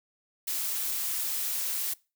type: noise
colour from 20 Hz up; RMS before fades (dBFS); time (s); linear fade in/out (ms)
blue; -31; 0.47-1.94; 10
effects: noise-tail reverb RT60 0.3 s tail -23 dB re dry